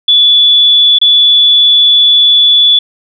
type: tone with dropouts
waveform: sine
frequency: 3443 Hz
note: A7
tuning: 38 cents flat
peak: -3 dBFS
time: 0.08-2.79 s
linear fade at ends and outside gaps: 5 ms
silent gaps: 0.987-1.014 s
effects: none